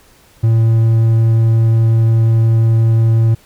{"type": "tone", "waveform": "triangle", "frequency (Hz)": 113.2, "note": "A2", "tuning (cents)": 50, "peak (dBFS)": -6, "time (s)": [0.43, 3.35], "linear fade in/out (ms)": 10, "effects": ["pink hiss -48 dBFS RMS until 3.45 s"]}